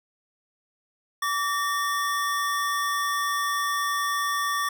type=tone pair together; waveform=square; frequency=1152.2 / 1829 Hz; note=D6 / A#6; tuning=-33 / -33 cents; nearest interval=minor sixth; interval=800 cents; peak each=-26 / -30 dBFS; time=1.22-4.69 s; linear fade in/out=5 ms; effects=none